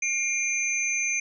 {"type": "tone cluster", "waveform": "sine", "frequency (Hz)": [2145, 2385, 6240], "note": ["C7", "D7", "G8"], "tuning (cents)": [42, 26, -9], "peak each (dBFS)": [-35, -26, -28], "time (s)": [0.02, 1.2], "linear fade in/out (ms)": 5, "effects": []}